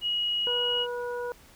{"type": "tone", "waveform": "sine", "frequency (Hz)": 2900, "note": "F#7", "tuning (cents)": -35, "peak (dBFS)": -25, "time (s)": [0.01, 0.87], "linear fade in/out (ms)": 50}
{"type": "harmonic tone", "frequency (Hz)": 485.6, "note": "B4", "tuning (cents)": -29, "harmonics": [1, 2, 3], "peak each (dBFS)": [-31, -38, -40], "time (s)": [0.47, 1.32], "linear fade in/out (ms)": 0}
{"effects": ["pink hiss -55 dBFS RMS until 1.55 s"]}